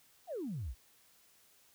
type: exponential sweep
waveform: sine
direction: down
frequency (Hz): 781 to 49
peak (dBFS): -36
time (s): 0.27-0.75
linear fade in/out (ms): 50
effects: tanh soft clip ceiling -32 dBFS + white hiss -66 dBFS RMS until 1.74 s